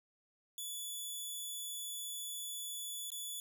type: tone with dropouts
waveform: 10% pulse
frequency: 3441 Hz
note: A7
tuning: 39 cents flat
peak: -33 dBFS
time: 0.58-3.4 s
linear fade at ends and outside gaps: 1 ms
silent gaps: 3.103-3.118 s
effects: none